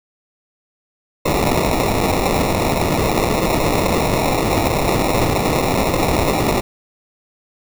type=noise with sample-and-hold; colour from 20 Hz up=blue; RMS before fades=-17 dBFS; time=1.25-6.61 s; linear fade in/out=10 ms; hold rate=1575 Hz; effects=none